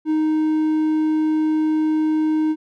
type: tone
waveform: triangle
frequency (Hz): 311.1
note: D#4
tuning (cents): 0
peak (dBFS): -14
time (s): 0.05-2.56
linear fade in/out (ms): 50
effects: none